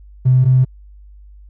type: tone pair in turn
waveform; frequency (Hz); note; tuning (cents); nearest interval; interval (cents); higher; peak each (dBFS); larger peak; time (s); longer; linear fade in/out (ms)
triangle; 128.4 / 129; C3 / C3; -32 / -24; unison; 8; second; -4; neither; 0.25-0.45 / 0.45-0.65; neither; 20
effects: tanh soft clip ceiling -6 dBFS + added 50 Hz sine -38 dBFS peak until 1.49 s